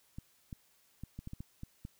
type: clicks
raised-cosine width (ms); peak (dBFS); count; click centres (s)
5; -30; 9; 0.185 / 0.528 / 1.036 / 1.19 / 1.274 / 1.334 / 1.405 / 1.634 / 1.851
effects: white hiss -69 dBFS RMS until 1.99 s